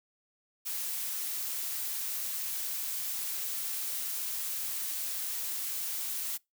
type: noise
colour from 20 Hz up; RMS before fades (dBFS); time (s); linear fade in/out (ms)
blue; -35; 0.65-6.38; 20
effects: noise-tail reverb RT60 0.2 s tail -25 dB re dry